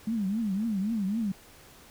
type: tone with vibrato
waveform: sine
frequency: 209 Hz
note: G#3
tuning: 11 cents sharp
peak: -26 dBFS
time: 0.07-1.32 s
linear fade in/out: 5 ms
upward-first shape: triangle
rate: 3.8 Hz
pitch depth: 220 cents each way
effects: pink hiss -53 dBFS RMS until 1.9 s